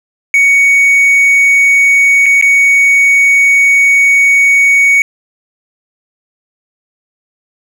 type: tone with dropouts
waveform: triangle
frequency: 2235 Hz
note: C#7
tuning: 14 cents sharp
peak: -3 dBFS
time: 0.34-5.02 s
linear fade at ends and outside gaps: 1 ms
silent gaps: 2.259-2.263 / 2.413-2.424 s
effects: 7-bit